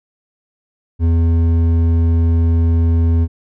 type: tone with hard clipping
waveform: sine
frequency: 83.2 Hz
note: E2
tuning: 17 cents sharp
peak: -12 dBFS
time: 0.99-3.28 s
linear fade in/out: 50 ms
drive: 8 dB
effects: none